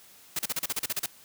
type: noise bursts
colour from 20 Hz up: white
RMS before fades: -29 dBFS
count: 11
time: 0.36-1.061 s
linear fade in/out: 5 ms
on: 31 ms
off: 36 ms
effects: white hiss -54 dBFS RMS until 1.24 s + high-pass 60 Hz 12 dB/octave